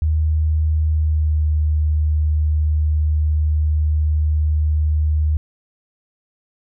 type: tone with pitch glide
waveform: sine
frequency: 77.78 to 76.44 Hz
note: D#2 to D#2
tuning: 0 to -30 cents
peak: -14 dBFS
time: 0.02-5.37 s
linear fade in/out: 0 ms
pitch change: -30 cents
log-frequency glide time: 0.91-1.45 s
effects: none